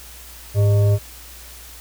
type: tone with frequency modulation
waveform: sine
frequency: 104.5 Hz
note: G#2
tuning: 11 cents sharp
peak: -12 dBFS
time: 0.54-0.99 s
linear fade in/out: 50 ms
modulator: 507 Hz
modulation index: 0.41
effects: added 60 Hz sine -42 dBFS peak until 1.8 s + white hiss -41 dBFS RMS until 1.8 s